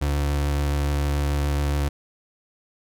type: tone with vibrato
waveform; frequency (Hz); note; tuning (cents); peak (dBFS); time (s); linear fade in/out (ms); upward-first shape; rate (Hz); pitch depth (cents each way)
35% pulse; 71.9; D2; -36; -19; 0.01-1.89; 10; sine; 7; 12
effects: none